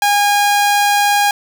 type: tone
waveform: sawtooth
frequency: 817 Hz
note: G#5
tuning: 29 cents flat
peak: -7 dBFS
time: 0.02-1.31 s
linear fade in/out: 2 ms
effects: none